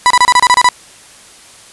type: tone bursts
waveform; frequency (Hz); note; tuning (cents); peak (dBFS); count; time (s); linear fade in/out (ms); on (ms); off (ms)
35% pulse; 988; B5; 0; -3; 9; 0.06-0.688; 0; 44; 29
effects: white hiss -39 dBFS RMS until 1.72 s + resampled to 24000 Hz